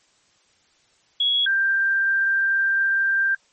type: tone pair in turn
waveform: sine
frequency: 3343 / 1581.1 Hz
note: G#7 / G6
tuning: +11 / +14 cents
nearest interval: octave + minor second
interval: 1297 cents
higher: first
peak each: -17 dBFS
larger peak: neither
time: 1.2-1.46 / 1.46-3.35 s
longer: second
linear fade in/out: 5 ms
effects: white hiss -61 dBFS RMS until 3.52 s + MP3 32 kbps